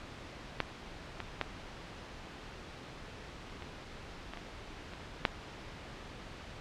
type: clicks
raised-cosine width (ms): 0.3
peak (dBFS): -12 / -21 / -14 / -27 / -25 / -26 / -29 / -8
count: 8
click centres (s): 0.603 / 1.203 / 1.413 / 3.623 / 4.336 / 4.373 / 4.936 / 5.252
effects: pink hiss -47 dBFS RMS until 6.6 s + low-pass 4000 Hz 12 dB/octave